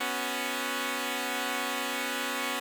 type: chord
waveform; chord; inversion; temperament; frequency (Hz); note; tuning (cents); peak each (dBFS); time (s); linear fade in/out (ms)
5% pulse; B suspended second; none; equal; 246.9 / 277.2 / 370; B3 / C#4 / F#4; 0 / 0 / 0; -22 / -22 / -26; 0-2.6; 10
effects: none